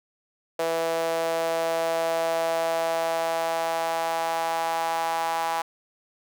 sawtooth tone with high-pass filter sweep, 164.81 Hz, E3, in tune, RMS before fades -26 dBFS, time 0.59-5.62 s, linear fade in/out 5 ms, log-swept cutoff 560 to 860 Hz, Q 4.6, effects none

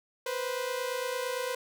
sawtooth tone pair together, 489.2 / 518 Hz, B4 / C5, -16 / -17 cents, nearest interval minor second, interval 99 cents, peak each -30 / -30 dBFS, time 0.26-1.55 s, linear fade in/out 5 ms, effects none

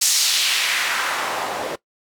white noise with band-pass filter sweep, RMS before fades -21 dBFS, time 0.01-1.76 s, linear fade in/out 10 ms, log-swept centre 6400 to 460 Hz, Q 1.4, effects noise-tail reverb RT60 0.1 s tail -19 dB re dry

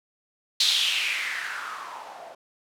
violet noise with low-pass filter sweep, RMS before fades -28 dBFS, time 0.6-2.35 s, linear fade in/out 5 ms, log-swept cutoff 4100 to 630 Hz, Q 4.3, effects none

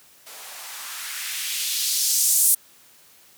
violet noise with band-pass filter sweep, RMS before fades -24 dBFS, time 0.26-2.55 s, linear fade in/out 10 ms, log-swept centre 520 to 9800 Hz, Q 1.4, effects white hiss -53 dBFS RMS until 3.37 s + high-pass 80 Hz 12 dB/octave

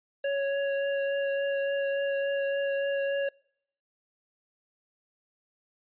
square tone with vibrato, 556 Hz, C#5, 5 cents sharp, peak -27 dBFS, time 0.24-3.29 s, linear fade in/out 5 ms, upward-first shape triangle, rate 3.5 Hz, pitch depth 10 cents each way, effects noise-tail reverb RT60 0.7 s tail -26 dB re dry + resampled to 8000 Hz

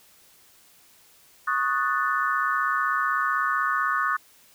sine chord, D# half-diminished seventh, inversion third, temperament equal, 1108.7 / 1244.5 / 1480 / 1760 Hz, C#6 / D#6 / F#6 / A6, 0 / 0 / 0 / 0 cents, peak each -27 / -26 / -27 / -30 dBFS, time 1.47-4.17 s, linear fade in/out 10 ms, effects white hiss -56 dBFS RMS until 4.54 s

